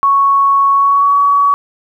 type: tone with pitch glide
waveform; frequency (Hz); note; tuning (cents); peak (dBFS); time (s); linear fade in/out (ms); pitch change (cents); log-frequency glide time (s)
sine; 1108.7 to 1131.3; C#6 to C#6; 0 to +35; -7; 0.03-1.54; 0; +35; 0.72-1.17
effects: 8-bit